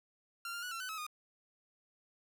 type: tone with pitch steps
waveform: sawtooth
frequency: 1381 / 1399 / 1470 / 1351 / 1506 / 1289 / 1228 Hz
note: F6 / F6 / F#6 / E6 / F#6 / E6 / D#6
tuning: -20 / +3 / -12 / +42 / +30 / -39 / -23 cents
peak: -36 dBFS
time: 0.45-1.066 s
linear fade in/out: 2 ms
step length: 88 ms
effects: none